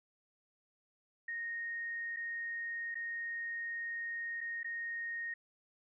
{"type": "tone with dropouts", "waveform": "sine", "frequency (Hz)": 1859, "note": "A#6", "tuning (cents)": -5, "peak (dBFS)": -37, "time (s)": [1.28, 5.34], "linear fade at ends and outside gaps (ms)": 5, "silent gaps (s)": [[2.163, 2.168], [2.945, 2.953], [4.407, 4.411], [4.632, 4.644]], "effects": []}